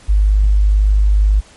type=tone; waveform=sine; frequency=51 Hz; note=G#1; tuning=31 cents flat; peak=-8 dBFS; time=0.08-1.41 s; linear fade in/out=20 ms; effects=pink hiss -44 dBFS RMS until 1.56 s + MP3 48 kbps